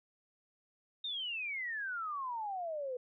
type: exponential sweep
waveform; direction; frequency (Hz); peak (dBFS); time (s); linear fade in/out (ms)
sine; down; 3729 to 487.8; -36; 1.04-2.97; 5
effects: none